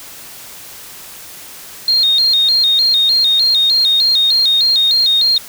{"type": "tone with vibrato", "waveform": "sine", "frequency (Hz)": 3951, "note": "B7", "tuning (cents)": 0, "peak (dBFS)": -9, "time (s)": [1.88, 5.38], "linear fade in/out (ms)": 2, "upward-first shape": "square", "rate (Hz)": 3.3, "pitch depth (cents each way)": 110, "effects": ["white hiss -34 dBFS RMS until 5.48 s"]}